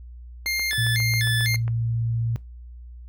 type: tone with vibrato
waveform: 25% pulse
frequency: 1918 Hz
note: A#6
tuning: 49 cents sharp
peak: -19 dBFS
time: 0.46-1.56 s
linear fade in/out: 2 ms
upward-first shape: square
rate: 2 Hz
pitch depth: 170 cents each way
type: click train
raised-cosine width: 0.5 ms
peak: -23 dBFS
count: 10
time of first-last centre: 0.46-1.68 s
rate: 7.38 Hz
type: tone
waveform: sine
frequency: 115.6 Hz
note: A#2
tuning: 14 cents flat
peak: -22 dBFS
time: 0.78-2.36 s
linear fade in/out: 0 ms
effects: noise-tail reverb RT60 0.2 s tail -19 dB re dry + added 60 Hz sine -38 dBFS peak until 3.08 s